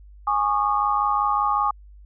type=chord; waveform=sine; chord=Ab suspended fourth; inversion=none; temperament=equal with one note detuned; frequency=830.6 / 1108.7 / 1214 Hz; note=Ab5 / Db6 / Eb6; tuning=0 / 0 / -43 cents; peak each=-23 dBFS; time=0.27-1.71 s; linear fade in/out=5 ms; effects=added 50 Hz sine -43 dBFS peak until 2.05 s